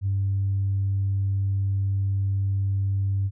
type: tone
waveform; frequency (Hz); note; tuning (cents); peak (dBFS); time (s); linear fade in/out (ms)
sine; 98; G2; 0; -20; 0.01-3.31; 50
effects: tanh soft clip ceiling -17 dBFS